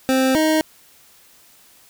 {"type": "tone pair in turn", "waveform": "25% pulse", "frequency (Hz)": [262.3, 313.2], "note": ["C4", "D#4"], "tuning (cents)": [4, 11], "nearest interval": "minor third", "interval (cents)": 307, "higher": "second", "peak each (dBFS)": -11, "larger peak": "neither", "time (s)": [[0.09, 0.35], [0.35, 0.61]], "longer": "neither", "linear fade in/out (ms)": 0, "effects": ["white hiss -51 dBFS RMS until 1.89 s"]}